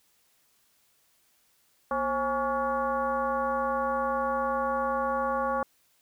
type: tone with frequency modulation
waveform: sine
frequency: 830.6 Hz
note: G#5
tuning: in tune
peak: -25 dBFS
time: 1.91-5.63 s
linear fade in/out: 2 ms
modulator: 295 Hz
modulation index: 1.6
effects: white hiss -67 dBFS RMS until 6.01 s